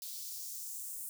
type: noise with high-pass filter sweep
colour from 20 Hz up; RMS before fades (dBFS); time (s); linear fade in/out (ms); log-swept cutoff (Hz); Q
blue; -43; 0.02-1.09; 0; 4100 to 9100; 1.9
effects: none